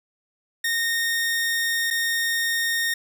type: tone with dropouts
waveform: sawtooth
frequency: 1845 Hz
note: A#6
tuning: 18 cents flat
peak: -18 dBFS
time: 0.64-2.94 s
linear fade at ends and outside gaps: 5 ms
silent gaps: 1.904-1.908 s
effects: none